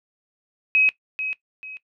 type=tone with echo; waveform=sine; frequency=2543 Hz; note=D#7; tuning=37 cents sharp; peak=-14 dBFS; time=0.75-0.89 s; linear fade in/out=0 ms; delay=440 ms; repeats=2; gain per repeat=-10 dB; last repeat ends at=1.77 s; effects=noise-tail reverb RT60 0.1 s tail -18 dB re dry